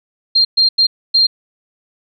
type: tone bursts at uneven times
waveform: sine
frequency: 4192 Hz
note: C8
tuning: 2 cents sharp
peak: -8 dBFS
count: 4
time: 0.35-0.45 / 0.57-0.69 / 0.78-0.87 / 1.14-1.27 s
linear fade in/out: 10 ms
effects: none